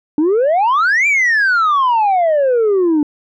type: exponential two-way sweep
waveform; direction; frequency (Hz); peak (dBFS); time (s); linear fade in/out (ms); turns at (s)
sine; up then down; 288.9 to 2389 to 288.9; -8; 0.18-3.03; 2; 1.07
effects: tanh soft clip ceiling -9 dBFS

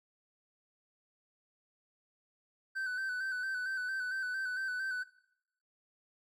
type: tone with vibrato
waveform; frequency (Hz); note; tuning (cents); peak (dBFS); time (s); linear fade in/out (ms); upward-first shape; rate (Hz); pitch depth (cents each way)
triangle; 1523; F#6; +50; -32; 2.75-5.04; 20; square; 4.4; 34
effects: noise-tail reverb RT60 0.8 s tail -20 dB re dry

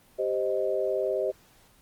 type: chord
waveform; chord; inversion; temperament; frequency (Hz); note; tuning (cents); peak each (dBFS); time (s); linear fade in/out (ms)
sine; C minor; second; equal; 392 / 523.3 / 622.3; G4 / C5 / Eb5; 0 / 0 / 0; -29; 0.18-1.32; 20
effects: pink hiss -59 dBFS RMS until 1.81 s + Opus 24 kbps

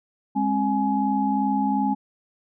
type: tone cluster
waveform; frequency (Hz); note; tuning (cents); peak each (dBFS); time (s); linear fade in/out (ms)
sine; 205.2 / 267.9 / 841; G#3 / C4 / G#5; -21 / +41 / +22; -24; 0.35-1.95; 20
effects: none

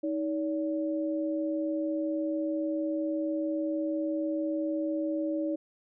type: tone pair together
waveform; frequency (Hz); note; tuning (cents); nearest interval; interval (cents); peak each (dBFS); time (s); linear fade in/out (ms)
sine; 315.3 / 571; D#4 / D5; +23 / -49; minor seventh; 1028; -29 / -33; 0.03-5.56; 10
effects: none

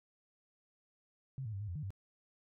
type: tone with pitch steps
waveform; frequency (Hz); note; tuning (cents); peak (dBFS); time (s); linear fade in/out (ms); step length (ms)
sine; 133.4 / 109.3 / 97.9 / 105.1 / 87.5 / 150.6 / 97.6; C3 / A2 / G2 / G#2 / F2 / D3 / G2; +34 / -11 / -2 / +21 / +4 / +44 / -7; -38; 1.38-1.905; 0; 75
effects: none

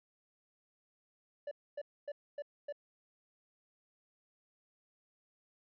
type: tone bursts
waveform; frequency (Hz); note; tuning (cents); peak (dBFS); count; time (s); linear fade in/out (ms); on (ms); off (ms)
triangle; 580; D5; -22; -36; 5; 1.47-2.725; 5; 43; 260
effects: resampled to 11025 Hz

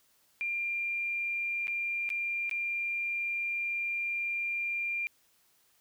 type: tone with dropouts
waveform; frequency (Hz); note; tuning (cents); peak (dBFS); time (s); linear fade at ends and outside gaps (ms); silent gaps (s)
sine; 2389; D7; +29; -30; 0.41-5.07; 0; 1.671-1.68 / 2.091-2.102 / 2.495-2.512
effects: white hiss -68 dBFS RMS until 5.8 s

